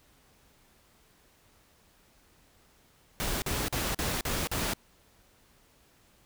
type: noise bursts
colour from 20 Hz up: pink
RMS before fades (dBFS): -31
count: 6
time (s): 3.2-4.735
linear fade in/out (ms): 0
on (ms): 220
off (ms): 43
effects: pink hiss -63 dBFS RMS until 6.25 s